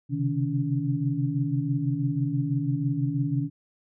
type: tone cluster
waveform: sine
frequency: 131.3 / 137.4 / 154.7 / 283.8 Hz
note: C3 / C#3 / D#3 / C#4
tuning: +6 / -15 / -10 / +41 cents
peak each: -29 dBFS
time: 0.09-3.5 s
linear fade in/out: 50 ms
effects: none